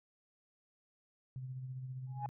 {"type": "tone with tremolo", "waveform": "sine", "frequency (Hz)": 129.3, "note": "C3", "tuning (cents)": -20, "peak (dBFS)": -39, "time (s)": [1.36, 2.29], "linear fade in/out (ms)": 0, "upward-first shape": "sine", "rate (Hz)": 15, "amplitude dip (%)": 40}
{"type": "tone with exponential growth", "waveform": "sine", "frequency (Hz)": 830.6, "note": "G#5", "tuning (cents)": 0, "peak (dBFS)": -32, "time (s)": [2.07, 2.26], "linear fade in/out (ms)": 1, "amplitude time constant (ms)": 40}
{"effects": ["tanh soft clip ceiling -29 dBFS"]}